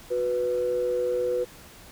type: tone pair together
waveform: sine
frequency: 365.1 / 493.9 Hz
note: F#4 / B4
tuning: -23 / 0 cents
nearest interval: perfect fourth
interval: 523 cents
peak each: -29 / -23 dBFS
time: 0.1-1.45 s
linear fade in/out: 20 ms
effects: tanh soft clip ceiling -17 dBFS + pink hiss -48 dBFS RMS until 1.91 s